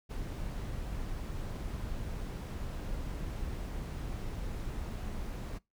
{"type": "noise", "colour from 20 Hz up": "brown", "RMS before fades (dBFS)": -38, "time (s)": [0.09, 5.59], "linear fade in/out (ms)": 20, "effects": ["noise-tail reverb RT60 0.2 s tail -23 dB re dry"]}